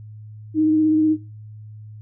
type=tone with vibrato; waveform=sine; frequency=311.1 Hz; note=D#4; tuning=in tune; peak=-14 dBFS; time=0.54-1.17 s; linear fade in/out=50 ms; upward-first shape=sine; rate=16 Hz; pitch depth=22 cents each way; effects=noise-tail reverb RT60 0.3 s tail -19 dB re dry + added 107 Hz sine -36 dBFS peak until 2.01 s